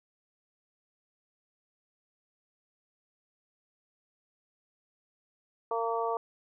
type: harmonic tone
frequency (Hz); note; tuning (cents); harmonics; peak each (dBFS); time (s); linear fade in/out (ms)
229.3; A#3; -28; 2 / 3 / 4 / 5; -32 / -34 / -34 / -35; 5.71-6.17; 2
effects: none